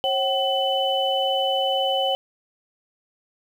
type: tone cluster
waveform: sine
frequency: 540 / 762 / 3006 Hz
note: C#5 / G5 / F#7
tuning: -45 / -49 / +27 cents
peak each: -24 dBFS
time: 0.04-2.15 s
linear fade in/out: 0 ms
effects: 8-bit